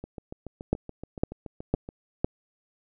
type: two click trains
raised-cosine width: 2 ms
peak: -9 / -24 dBFS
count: 4 / 14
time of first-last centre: 0.73-2.245 / 0.04-1.889 s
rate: 1.98 / 7.03 Hz
effects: none